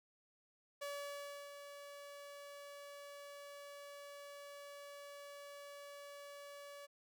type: tone with ADSR envelope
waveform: sawtooth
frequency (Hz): 571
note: D5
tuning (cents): -49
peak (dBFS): -38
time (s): 0.81-6.87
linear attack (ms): 12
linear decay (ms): 680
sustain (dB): -9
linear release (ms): 21
effects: none